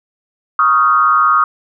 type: tone with frequency modulation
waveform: sine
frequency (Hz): 1244.5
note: D#6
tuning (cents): 0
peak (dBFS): -8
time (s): 0.59-1.44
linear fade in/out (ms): 2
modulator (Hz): 134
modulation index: 0.96
effects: none